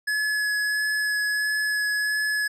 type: tone with vibrato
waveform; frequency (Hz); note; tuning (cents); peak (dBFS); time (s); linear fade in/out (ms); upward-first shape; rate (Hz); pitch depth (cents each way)
square; 1699; G#6; +39; -23; 0.07-2.48; 10; sine; 1.5; 9
effects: low-pass 11000 Hz 12 dB/octave